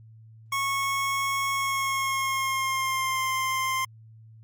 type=tone with pitch glide; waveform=25% pulse; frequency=1099 to 1048.8 Hz; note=C#6 to C6; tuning=-15 to +4 cents; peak=-21 dBFS; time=0.52-3.85 s; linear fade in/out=5 ms; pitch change=-81 cents; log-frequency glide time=1.53-3.24 s; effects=added 111 Hz sine -47 dBFS peak until 4.43 s + Opus 48 kbps